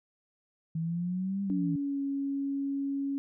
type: exponential two-way sweep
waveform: sine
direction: up then down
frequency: 160 to 200 to 160 Hz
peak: -29 dBFS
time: 0.75-1.76 s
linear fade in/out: 5 ms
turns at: 1.43 s
type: tone with pitch glide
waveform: sine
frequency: 285.3 to 277.3 Hz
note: C#4 to C#4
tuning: +50 to +1 cents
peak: -29 dBFS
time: 1.5-3.18 s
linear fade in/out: 0 ms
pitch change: -49 cents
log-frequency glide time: 1.7-2.02 s
effects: none